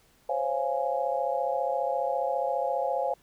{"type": "chord", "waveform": "sine", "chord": "Db major seventh", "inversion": "third", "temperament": "just", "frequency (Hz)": [519.7, 554.4, 693, 831.5], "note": ["C5", "Db5", "F5", "Ab5"], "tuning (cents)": [-12, 0, -14, 2], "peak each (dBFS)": -31, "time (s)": [0.29, 3.14], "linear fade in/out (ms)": 5, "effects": ["pink hiss -63 dBFS RMS until 3.22 s"]}